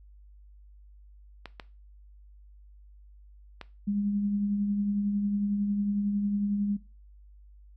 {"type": "clicks", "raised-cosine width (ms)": 0.3, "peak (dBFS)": -23, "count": 3, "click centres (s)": [1.457, 1.598, 3.613]}
{"type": "tone with tremolo", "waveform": "sine", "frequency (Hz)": 203.5, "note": "G#3", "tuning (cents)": -35, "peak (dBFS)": -24, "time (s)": [3.87, 6.77], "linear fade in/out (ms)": 10, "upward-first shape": "triangle", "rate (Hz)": 11, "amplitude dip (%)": 40}
{"effects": ["noise-tail reverb RT60 0.3 s tail -18 dB re dry", "added 50 Hz sine -50 dBFS peak until 7.76 s"]}